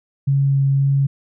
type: tone with vibrato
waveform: sine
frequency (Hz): 137.9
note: C#3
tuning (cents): -9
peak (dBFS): -13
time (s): 0.27-1.07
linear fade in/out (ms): 10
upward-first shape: sine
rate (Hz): 1.9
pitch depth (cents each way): 8
effects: none